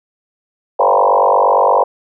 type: tone with frequency modulation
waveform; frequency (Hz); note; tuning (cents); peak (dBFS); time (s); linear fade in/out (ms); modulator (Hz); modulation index
sine; 748; F#5; +19; -8; 0.79-1.84; 10; 48.6; 5.6
effects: none